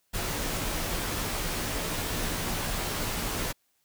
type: noise with comb filter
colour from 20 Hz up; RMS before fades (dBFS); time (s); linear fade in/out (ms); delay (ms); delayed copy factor
pink; -31; 0.13-3.53; 20; 15; -0.5
effects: white hiss -72 dBFS RMS until 3.84 s